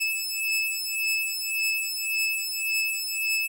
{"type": "beating tone pair", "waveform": "sawtooth", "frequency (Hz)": [2610, 2611.8], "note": ["E7", "E7"], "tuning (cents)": [-18, -17], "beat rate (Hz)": 1.8, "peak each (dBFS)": -25, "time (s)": [0, 3.48], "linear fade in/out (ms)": 20, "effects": []}